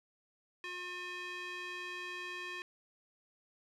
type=tone with band-pass filter; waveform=square; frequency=359 Hz; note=F4; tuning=48 cents sharp; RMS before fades=-43 dBFS; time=0.64-2.62 s; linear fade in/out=0 ms; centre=2300 Hz; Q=2; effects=none